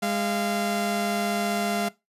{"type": "tone pair together", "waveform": "sawtooth", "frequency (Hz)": [205.1, 690], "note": ["G#3", "F5"], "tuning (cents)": [-21, -21], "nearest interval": "octave + major sixth", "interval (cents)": 2100, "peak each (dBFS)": -23, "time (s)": [0.02, 1.89], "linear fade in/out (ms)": 10, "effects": ["noise-tail reverb RT60 0.2 s tail -19 dB re dry", "resampled to 32000 Hz"]}